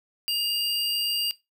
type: tone pair together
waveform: square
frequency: 2833 / 4744 Hz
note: F7 / D8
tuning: +24 / +17 cents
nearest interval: major sixth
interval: 893 cents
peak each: -28 dBFS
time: 0.28-1.31 s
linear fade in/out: 0 ms
effects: noise-tail reverb RT60 0.2 s tail -19 dB re dry